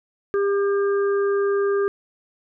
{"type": "harmonic tone", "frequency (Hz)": 400, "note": "G4", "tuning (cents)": 35, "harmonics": [1, 3, 4], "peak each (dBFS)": [-18, -30, -33], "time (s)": [0.34, 1.88], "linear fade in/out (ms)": 0, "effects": []}